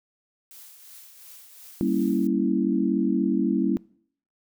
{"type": "noise with tremolo", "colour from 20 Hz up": "blue", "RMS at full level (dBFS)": -45, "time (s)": [0.51, 2.27], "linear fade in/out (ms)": 0, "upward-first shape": "triangle", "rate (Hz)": 2.8, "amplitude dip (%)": 50}
{"type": "chord", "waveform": "sine", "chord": "G diminished seventh", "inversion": "none", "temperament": "equal", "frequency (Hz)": [196, 233.1, 277.2, 329.6], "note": ["G3", "Bb3", "Db4", "Fb4"], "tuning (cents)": [0, 0, 0, 0], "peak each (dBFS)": -26, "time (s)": [1.81, 3.77], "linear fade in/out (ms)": 0}
{"effects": ["noise-tail reverb RT60 0.6 s tail -24 dB re dry"]}